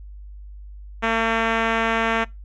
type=tone with low-pass filter; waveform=5% pulse; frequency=226.3 Hz; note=A3; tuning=49 cents sharp; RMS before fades=-21 dBFS; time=1.02-2.25 s; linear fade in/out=20 ms; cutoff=2500 Hz; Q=0.73; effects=noise-tail reverb RT60 0.2 s tail -22 dB re dry + added 50 Hz sine -36 dBFS peak until 2.44 s